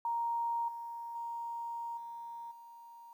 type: tone with level steps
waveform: sine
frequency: 934 Hz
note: A#5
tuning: 3 cents sharp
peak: -31 / -40 / -37 / -42 / -50 dBFS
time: 0.05-3.13 s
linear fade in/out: 2 ms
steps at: 0.68 / 1.15 / 1.97 / 2.51 s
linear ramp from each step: 5 ms
effects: 11-bit